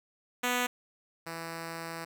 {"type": "tone pair in turn", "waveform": "5% pulse", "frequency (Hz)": [246.9, 165.31], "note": ["B3", "E3"], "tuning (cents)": [0, 5], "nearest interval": "perfect fifth", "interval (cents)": 695, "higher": "first", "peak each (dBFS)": [-16, -26], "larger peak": "first", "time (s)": [[0.43, 0.67], [1.26, 2.05]], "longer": "second", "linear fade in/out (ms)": 10, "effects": []}